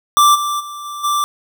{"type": "tone with level steps", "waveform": "square", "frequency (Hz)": 1174.7, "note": "D6", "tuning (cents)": 0, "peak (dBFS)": [-8, -18, -28, -26, -15], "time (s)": [0.17, 1.24], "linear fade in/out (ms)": 0, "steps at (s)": [0.34, 0.59, 0.84, 1.03], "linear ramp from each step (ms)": 20, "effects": []}